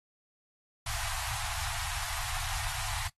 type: band-stop noise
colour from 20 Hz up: pink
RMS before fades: -35 dBFS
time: 0.86-3.08 s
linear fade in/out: 5 ms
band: 120 to 680 Hz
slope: 96 dB/octave
effects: noise-tail reverb RT60 0.1 s tail -17 dB re dry + AAC 32 kbps